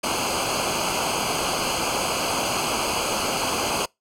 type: noise with comb filter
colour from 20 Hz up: pink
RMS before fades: -24 dBFS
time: 0.03-3.86 s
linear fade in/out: 10 ms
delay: 0.54 ms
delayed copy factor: -0.9
effects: noise-tail reverb RT60 0.2 s tail -26 dB re dry + low-pass 10000 Hz 12 dB/octave